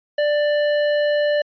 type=tone with hard clipping; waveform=triangle; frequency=590 Hz; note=D5; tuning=8 cents sharp; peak=-18 dBFS; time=0.18-1.42 s; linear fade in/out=5 ms; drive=16 dB; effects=resampled to 11025 Hz